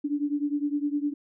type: beating tone pair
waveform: sine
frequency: 287.5 / 297.3 Hz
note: D4 / D4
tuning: -37 / +21 cents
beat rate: 9.8 Hz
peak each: -27 / -29 dBFS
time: 0.04-1.14 s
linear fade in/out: 10 ms
effects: none